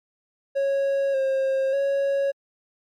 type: tone with pitch steps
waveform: triangle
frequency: 551 / 535 / 554 Hz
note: C#5 / C5 / C#5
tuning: -11 / +38 / -1 cents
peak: -18 dBFS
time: 0.55-2.32 s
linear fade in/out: 20 ms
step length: 590 ms
effects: MP3 64 kbps